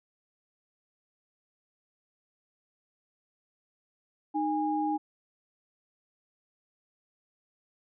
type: tone pair together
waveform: sine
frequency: 307.2 / 820 Hz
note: D#4 / G#5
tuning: -22 / -22 cents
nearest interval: octave + perfect fourth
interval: 1700 cents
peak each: -29 / -29 dBFS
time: 4.34-4.98 s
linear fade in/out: 20 ms
effects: none